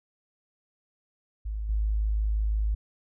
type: tone with level steps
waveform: sine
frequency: 52.9 Hz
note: G#1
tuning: 33 cents sharp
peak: -29 / -23 dBFS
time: 1.45-2.75 s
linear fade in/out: 10 ms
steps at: 1.69 s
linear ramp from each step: 5 ms
effects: none